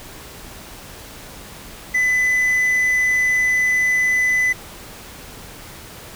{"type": "tone", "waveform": "triangle", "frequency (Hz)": 2004, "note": "B6", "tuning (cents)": 25, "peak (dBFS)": -13, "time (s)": [1.94, 4.53], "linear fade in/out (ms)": 10, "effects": ["pink hiss -38 dBFS RMS until 6.15 s"]}